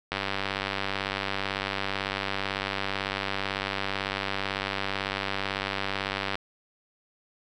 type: click train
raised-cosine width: 0.3 ms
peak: -12 dBFS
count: 612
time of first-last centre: 0.12-6.355 s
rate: 98 Hz
effects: none